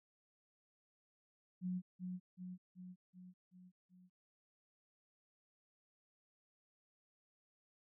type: tone with echo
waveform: sine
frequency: 182 Hz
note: F#3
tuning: 28 cents flat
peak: -37 dBFS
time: 1.61-1.82 s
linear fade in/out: 50 ms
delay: 380 ms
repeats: 6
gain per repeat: -4 dB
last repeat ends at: 4.1 s
effects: none